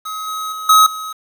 square tone with level steps, 1273 Hz, D#6, 39 cents sharp, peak -24 / -22 / -26 / -7 / -25 dBFS, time 0.05-1.13 s, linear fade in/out 10 ms, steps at 0.27 / 0.52 / 0.69 / 0.86 s, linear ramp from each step 5 ms, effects 7-bit

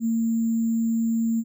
sine tone with sample-and-hold, 227.4 Hz, A#3, 43 cents flat, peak -20 dBFS, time 0-1.44 s, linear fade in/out 50 ms, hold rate 7350 Hz, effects none

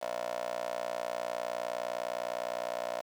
15% pulse tone with high-pass filter, 59.8 Hz, A#1, 45 cents sharp, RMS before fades -36 dBFS, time 0.01-3.02 s, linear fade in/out 20 ms, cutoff 650 Hz, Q 4.7, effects low-pass 9000 Hz 12 dB/octave + 9-bit

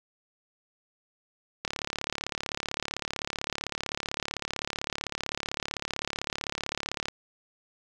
click train, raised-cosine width 0.2 ms, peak -13 dBFS, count 195, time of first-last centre 1.65-7.084 s, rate 35.7 Hz, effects none

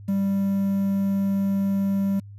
triangle tone with quantisation, 196.5 Hz, G3, 4 cents sharp, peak -18 dBFS, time 0.08-2.2 s, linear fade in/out 10 ms, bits 8, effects added 101 Hz sine -39 dBFS peak until 2.38 s + resampled to 32000 Hz

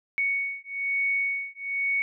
sine beating tone pair, 2225 / 2226.1 Hz, C#7 / C#7, +6 / +7 cents, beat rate 1.1 Hz, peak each -28 dBFS, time 0.18-2.02 s, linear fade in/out 0 ms, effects none

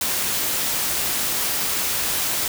white noise, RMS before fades -23 dBFS, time 0.01-2.48 s, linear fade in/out 2 ms, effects none

